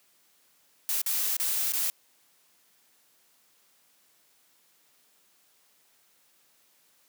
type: noise with dropouts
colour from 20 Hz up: blue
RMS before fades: -28 dBFS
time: 0.89-1.9 s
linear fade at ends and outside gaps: 0 ms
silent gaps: 1.016-1.062 / 1.367-1.399 / 1.721-1.736 s
effects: white hiss -65 dBFS RMS until 7.08 s + high-pass 150 Hz 12 dB/octave